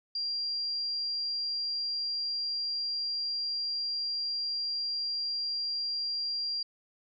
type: tone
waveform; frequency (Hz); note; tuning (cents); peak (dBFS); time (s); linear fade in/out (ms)
sine; 4762; D8; +23; -30; 0.15-6.63; 5
effects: none